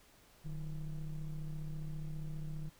triangle ring-modulated tone, 85.2 Hz, F2, 42 cents flat, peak -33 dBFS, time 0.44-2.7 s, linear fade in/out 20 ms, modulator 67.8 Hz, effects pink hiss -64 dBFS RMS until 2.79 s

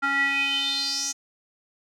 square tone with band-pass filter sweep, 277.2 Hz, C#4, in tune, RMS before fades -25 dBFS, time 0.02-1.13 s, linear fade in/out 20 ms, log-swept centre 1500 to 6500 Hz, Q 6.7, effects none

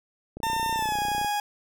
click train, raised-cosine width 2 ms, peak -24 dBFS, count 28, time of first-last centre 0.37-1.247 s, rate 30.8 Hz
40% pulse tone with pitch glide, 903 to 828.1 Hz, A5 to G#5, +45 to -5 cents, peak -24 dBFS, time 0.43-1.4 s, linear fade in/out 2 ms, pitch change -150 cents, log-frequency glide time 0.74-0.98 s
effects none

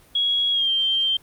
sine tone with pitch glide, 3322 to 3152 Hz, G#7 to G7, 0 to +9 cents, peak -18 dBFS, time 0.15-1.17 s, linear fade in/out 5 ms, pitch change -91 cents, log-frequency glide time 0.52-0.7 s, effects pink hiss -53 dBFS RMS until 1.22 s + Opus 32 kbps

